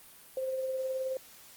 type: tone with tremolo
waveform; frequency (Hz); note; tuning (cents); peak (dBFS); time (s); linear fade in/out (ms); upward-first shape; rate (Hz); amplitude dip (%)
sine; 523.3; C5; 0; -29; 0.37-1.17; 2; triangle; 19; 40
effects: white hiss -54 dBFS RMS until 1.56 s + Opus 32 kbps